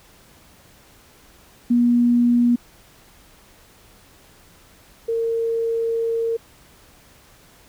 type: tone pair in turn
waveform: sine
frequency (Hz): 240.3 / 457.8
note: B3 / A#4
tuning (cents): -47 / -31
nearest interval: major seventh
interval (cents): 1116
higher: second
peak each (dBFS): -13 / -19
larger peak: first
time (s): 1.7-2.56 / 5.08-6.37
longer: second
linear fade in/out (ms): 10
effects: pink hiss -51 dBFS RMS until 7.68 s